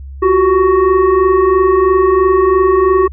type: tone with frequency modulation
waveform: sine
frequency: 380.5 Hz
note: F#4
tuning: 48 cents sharp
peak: -7 dBFS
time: 0.22-3.08 s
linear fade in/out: 10 ms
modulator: 738 Hz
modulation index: 0.94
effects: added 68 Hz sine -26 dBFS peak until 3.12 s

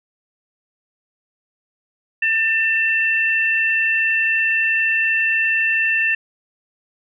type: tone pair together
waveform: sine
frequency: 1791.4 / 2684 Hz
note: A6 / E7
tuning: +31 / +31 cents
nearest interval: perfect fifth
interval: 700 cents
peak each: -18 dBFS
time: 2.22-6.15 s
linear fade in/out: 5 ms
effects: none

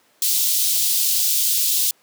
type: high-pass noise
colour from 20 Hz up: white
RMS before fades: -19 dBFS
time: 0.22-1.91 s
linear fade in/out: 2 ms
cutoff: 3400 Hz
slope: 24 dB/octave
effects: pink hiss -58 dBFS RMS until 2.02 s + high-pass 300 Hz 12 dB/octave

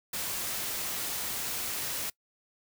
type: noise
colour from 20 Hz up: white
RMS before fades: -34 dBFS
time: 0.13-2.1 s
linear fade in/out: 5 ms
effects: noise-tail reverb RT60 0.1 s tail -23 dB re dry

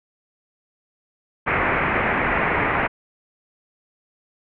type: low-pass noise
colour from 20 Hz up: white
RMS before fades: -21 dBFS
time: 1.46-2.88 s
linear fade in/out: 20 ms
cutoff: 2300 Hz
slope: 48 dB/octave
effects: none

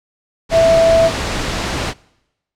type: tone in noise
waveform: sine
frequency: 659.3 Hz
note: E5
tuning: in tune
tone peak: -7 dBFS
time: 0.51-1.11 s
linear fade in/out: 50 ms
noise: pink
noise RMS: -20 dBFS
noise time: 0.49-1.94 s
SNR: +10 dB
effects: noise-tail reverb RT60 0.9 s tail -24 dB re dry + low-pass 6000 Hz 12 dB/octave

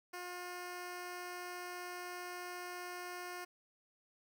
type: tone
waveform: 10% pulse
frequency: 357 Hz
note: F4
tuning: 38 cents sharp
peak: -35 dBFS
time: 0.13-3.45 s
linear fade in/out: 10 ms
effects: none

